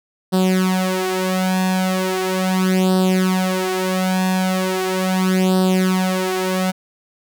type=tone with flanger; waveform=sawtooth; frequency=186.4 Hz; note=F#3; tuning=13 cents sharp; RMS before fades=-18 dBFS; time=0.32-6.72 s; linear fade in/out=20 ms; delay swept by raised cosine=0.22 to 4.22 ms; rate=0.38 Hz; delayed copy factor=+0.8; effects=none